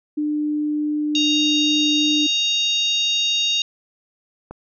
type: tone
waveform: sine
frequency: 299.5 Hz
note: D4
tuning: 34 cents sharp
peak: -19 dBFS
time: 0.17-2.27 s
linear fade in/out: 10 ms
type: harmonic tone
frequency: 932.3 Hz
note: A#5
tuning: in tune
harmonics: 3 / 4 / 5 / 6 / 7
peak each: -23 / -19 / -31 / -33 / -31 dBFS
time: 1.15-3.62 s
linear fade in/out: 2 ms
type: click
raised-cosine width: 1 ms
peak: -20 dBFS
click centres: 4.51 s
effects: none